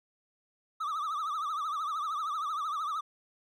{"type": "tone with vibrato", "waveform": "triangle", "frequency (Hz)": 1225, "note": "D#6", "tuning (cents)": -27, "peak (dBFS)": -29, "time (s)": [0.8, 3.01], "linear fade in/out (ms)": 10, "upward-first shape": "triangle", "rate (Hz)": 13, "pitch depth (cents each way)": 150, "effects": []}